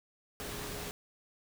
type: tone in noise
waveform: sine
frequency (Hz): 415.3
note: G#4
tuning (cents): 0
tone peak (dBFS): -47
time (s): 0.4-0.91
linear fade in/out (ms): 0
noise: pink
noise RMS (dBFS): -41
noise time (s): 0.4-0.91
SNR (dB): -9
effects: none

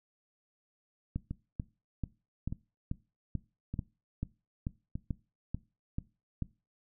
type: two click trains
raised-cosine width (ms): 5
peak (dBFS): -21 / -24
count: 13 / 4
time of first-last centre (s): 1.16-6.423 / 1.31-4.955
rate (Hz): 2.28 / 0.823
effects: noise-tail reverb RT60 0.3 s tail -20 dB re dry

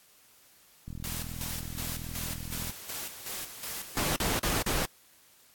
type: click train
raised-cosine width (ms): 5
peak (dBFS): -28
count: 76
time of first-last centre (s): 0.88-2.696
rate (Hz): 41.3
type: noise with tremolo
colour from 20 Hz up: white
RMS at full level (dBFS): -37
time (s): 1.04-3.99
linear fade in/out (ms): 0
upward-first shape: square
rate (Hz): 2.7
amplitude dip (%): 60
type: noise bursts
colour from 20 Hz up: pink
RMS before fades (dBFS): -29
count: 4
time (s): 3.97-4.853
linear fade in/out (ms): 0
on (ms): 190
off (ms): 41
effects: white hiss -60 dBFS RMS until 5.54 s + AAC 64 kbps

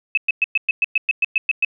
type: tone bursts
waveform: sine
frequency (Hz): 2589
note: E7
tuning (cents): -32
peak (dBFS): -13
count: 12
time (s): 0.15-1.648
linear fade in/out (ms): 2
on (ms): 24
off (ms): 110
effects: none

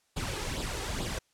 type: noise with flanger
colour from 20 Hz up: pink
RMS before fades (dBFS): -34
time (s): 0.16-1.19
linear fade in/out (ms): 10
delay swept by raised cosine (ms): 0.24 to 2.44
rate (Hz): 2.3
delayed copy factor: +0.65
effects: white hiss -71 dBFS RMS until 1.33 s + low-pass 9000 Hz 12 dB/octave

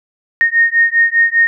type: beating tone pair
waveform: sine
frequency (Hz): 1847 / 1852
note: A#6 / A#6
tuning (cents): -16 / -12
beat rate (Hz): 5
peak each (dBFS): -12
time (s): 0.41-1.47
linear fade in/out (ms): 0
effects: none

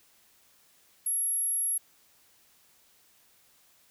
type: tone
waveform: sine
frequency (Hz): 11230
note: F9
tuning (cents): +8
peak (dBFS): -26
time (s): 1.06-1.78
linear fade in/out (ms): 5
effects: white hiss -63 dBFS RMS until 3.9 s

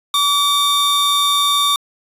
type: tone pair together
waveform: 45% pulse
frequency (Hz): 1148 / 3631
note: D6 / A#7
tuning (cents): -40 / -46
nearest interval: octave + minor sixth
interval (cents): 1994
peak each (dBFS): -16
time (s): 0.14-1.76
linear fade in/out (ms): 2
effects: resampled to 32000 Hz

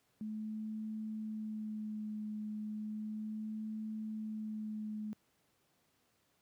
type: tone with vibrato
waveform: sine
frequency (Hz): 214.9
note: A3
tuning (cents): -41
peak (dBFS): -38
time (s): 0.21-5.13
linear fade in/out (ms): 0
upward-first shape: sine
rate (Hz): 0.34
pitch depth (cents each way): 18
effects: pink hiss -75 dBFS RMS until 6.41 s + high-pass 100 Hz 12 dB/octave

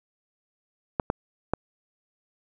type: clicks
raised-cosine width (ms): 1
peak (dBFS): -9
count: 3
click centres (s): 0.998 / 1.101 / 1.536
effects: none

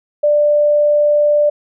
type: tone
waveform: sine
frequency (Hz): 591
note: D5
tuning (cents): +11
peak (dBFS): -9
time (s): 0.23-1.5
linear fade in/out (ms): 10
effects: none

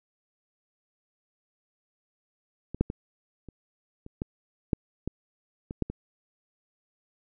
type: clicks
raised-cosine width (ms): 3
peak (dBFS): -22 / -9 / -19 / -30 / -30 / -17 / -10 / -17 / -22 / -12 / -21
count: 11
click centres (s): 2.746 / 2.81 / 2.901 / 3.487 / 4.064 / 4.219 / 4.732 / 5.076 / 5.709 / 5.823 / 5.9
effects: none

